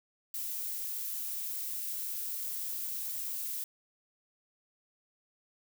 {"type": "noise", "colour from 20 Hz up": "violet", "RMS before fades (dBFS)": -37, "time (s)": [0.34, 3.64], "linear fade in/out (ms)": 2, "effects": []}